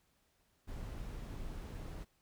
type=noise; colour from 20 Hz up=brown; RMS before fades=-44 dBFS; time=0.67-2.05 s; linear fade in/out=20 ms; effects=pink hiss -75 dBFS RMS until 2.21 s